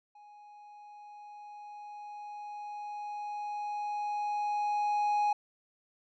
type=tone with level ramp; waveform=triangle; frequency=831 Hz; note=G#5; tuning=1 cent sharp; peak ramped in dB=-50 to -23 dBFS; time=0.15-5.33 s; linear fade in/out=5 ms; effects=resampled to 16000 Hz